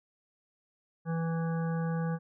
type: harmonic tone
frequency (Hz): 164.9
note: E3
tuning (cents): +1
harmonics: 1 / 3 / 5 / 7 / 9 / 10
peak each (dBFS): -29 / -39 / -43 / -46 / -48 / -49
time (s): 1.05-2.19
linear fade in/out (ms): 50
effects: none